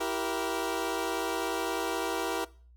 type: tone cluster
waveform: 20% pulse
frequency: 331.6 / 388 / 471.7 Hz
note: E4 / G4 / A#4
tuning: +10 / -18 / +20 cents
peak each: -29 dBFS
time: 0-2.45 s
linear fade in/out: 10 ms
effects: noise-tail reverb RT60 0.4 s tail -20 dB re dry + added 60 Hz sine -53 dBFS peak until 2.76 s